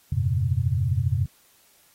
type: tone cluster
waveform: sine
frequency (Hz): 86.8 / 99.5 / 119.4 / 134.2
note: F2 / G2 / A#2 / C3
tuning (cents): -10 / +26 / +42 / +44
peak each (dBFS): -26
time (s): 0.12-1.26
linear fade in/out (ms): 5
effects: white hiss -59 dBFS RMS until 1.94 s + AAC 48 kbps